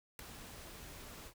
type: noise with ADSR envelope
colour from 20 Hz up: pink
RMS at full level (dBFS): -39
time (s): 0.19-1.34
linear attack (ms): 3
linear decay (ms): 4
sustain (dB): -12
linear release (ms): 74
effects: none